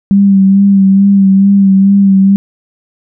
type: tone with vibrato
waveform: sine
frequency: 196 Hz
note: G3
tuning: in tune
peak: -3 dBFS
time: 0.11-2.36 s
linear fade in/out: 0 ms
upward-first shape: sine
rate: 2.3 Hz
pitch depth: 32 cents each way
effects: none